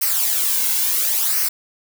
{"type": "noise with flanger", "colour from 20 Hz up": "blue", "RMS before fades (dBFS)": -19, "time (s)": [0.01, 1.49], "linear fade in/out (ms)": 10, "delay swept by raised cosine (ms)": [0.27, 1.67], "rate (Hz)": 0.72, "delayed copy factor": -0.65, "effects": []}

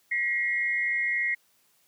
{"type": "tone pair together", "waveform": "sine", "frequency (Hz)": [1913.4, 2137], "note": ["A#6", "C7"], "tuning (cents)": [45, 36], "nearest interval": "major second", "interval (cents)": 191, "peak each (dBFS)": -27, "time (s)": [0.11, 1.35], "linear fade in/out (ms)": 10, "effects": ["white hiss -66 dBFS RMS until 1.87 s", "high-pass 80 Hz 12 dB/octave"]}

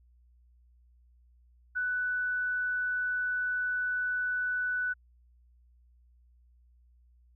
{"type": "tone", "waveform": "sine", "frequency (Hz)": 1489, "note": "F#6", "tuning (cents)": 11, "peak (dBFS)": -28, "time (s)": [1.75, 4.94], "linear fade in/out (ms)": 20, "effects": ["added 60 Hz sine -59 dBFS peak until 7.35 s"]}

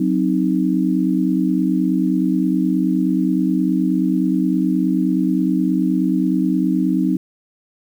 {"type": "chord", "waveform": "sine", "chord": "C diminished", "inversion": "second", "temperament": "equal", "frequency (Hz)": [185, 261.6, 311.1], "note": ["Gb3", "C4", "Eb4"], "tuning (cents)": [0, 0, 0], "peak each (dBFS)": -19, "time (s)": [0, 7.17], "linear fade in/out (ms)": 5, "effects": ["8-bit"]}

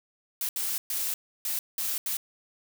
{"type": "noise bursts at uneven times", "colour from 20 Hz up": "blue", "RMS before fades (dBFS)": -30, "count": 6, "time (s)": [[0.41, 0.49], [0.56, 0.78], [0.9, 1.14], [1.45, 1.59], [1.78, 1.98], [2.06, 2.17]], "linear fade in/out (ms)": 2, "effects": []}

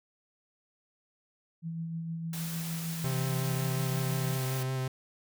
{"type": "tone with tremolo", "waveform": "sine", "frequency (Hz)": 164.81, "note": "E3", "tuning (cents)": 0, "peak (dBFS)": -32, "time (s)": [1.62, 4.4], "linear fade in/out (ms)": 50, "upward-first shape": "sine", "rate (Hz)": 6.5, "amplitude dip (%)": 30}
{"type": "noise", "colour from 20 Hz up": "white", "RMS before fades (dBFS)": -41, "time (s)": [2.33, 4.63], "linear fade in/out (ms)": 2}
{"type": "tone with vibrato", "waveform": "45% pulse", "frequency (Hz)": 130.81, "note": "C3", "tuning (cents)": 0, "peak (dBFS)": -30, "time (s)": [3.04, 4.88], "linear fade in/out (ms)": 5, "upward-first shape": "sine", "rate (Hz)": 5.5, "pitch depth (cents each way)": 15}
{"effects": []}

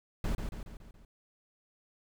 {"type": "noise with echo", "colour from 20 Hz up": "brown", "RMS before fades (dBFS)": -31, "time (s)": [0.24, 0.35], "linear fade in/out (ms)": 2, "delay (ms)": 140, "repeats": 5, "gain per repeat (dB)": -5, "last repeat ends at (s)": 1.05, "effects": []}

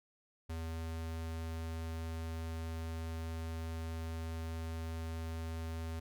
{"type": "tone", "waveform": "square", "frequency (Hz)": 81.6, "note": "E2", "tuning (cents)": -17, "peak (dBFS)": -39, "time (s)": [0.49, 6], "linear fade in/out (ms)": 10, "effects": []}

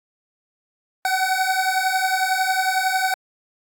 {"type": "beating tone pair", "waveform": "25% pulse", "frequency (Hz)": [750, 761], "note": ["F#5", "F#5"], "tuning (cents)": [23, 48], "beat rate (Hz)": 11, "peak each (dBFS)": -18, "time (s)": [1.05, 3.14], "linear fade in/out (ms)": 2, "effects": ["AAC 64 kbps"]}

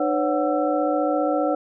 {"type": "tone cluster", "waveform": "sine", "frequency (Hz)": [302.9, 509, 564, 738, 1333], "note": ["D#4", "C5", "C#5", "F#5", "E6"], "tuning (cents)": [-46, -48, 30, -5, 19], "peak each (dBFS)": [-24, -26, -24, -25, -31], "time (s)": [0, 1.55], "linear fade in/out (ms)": 5, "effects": []}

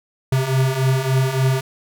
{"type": "beating tone pair", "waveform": "square", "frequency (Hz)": [129.6, 133.1], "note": ["C3", "C3"], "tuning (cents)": [-16, 30], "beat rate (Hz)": 3.5, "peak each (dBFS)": [-22, -18], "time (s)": [0.32, 1.61], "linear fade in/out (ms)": 5, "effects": []}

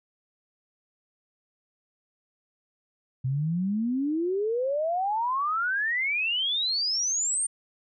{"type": "exponential sweep", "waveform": "sine", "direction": "up", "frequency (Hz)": [125.8, 9050], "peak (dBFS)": -24, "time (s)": [3.24, 7.47], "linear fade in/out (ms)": 10, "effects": []}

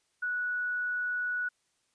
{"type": "tone", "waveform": "sine", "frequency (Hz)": 1471, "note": "F#6", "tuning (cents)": -11, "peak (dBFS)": -29, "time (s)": [0.22, 1.49], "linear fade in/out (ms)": 10, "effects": ["white hiss -74 dBFS RMS until 1.94 s", "resampled to 22050 Hz"]}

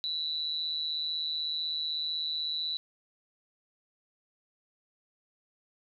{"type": "tone with amplitude modulation", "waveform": "sine", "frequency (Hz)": 3951, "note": "B7", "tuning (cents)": 0, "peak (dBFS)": -27, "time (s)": [0.04, 2.77], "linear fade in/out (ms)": 0, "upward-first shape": "sine", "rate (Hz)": 156, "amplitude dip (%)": 70, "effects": []}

